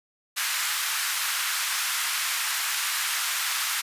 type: high-pass noise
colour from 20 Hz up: pink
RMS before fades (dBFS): -27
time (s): 0.36-3.82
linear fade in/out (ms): 20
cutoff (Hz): 1200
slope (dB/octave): 24
effects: resampled to 32000 Hz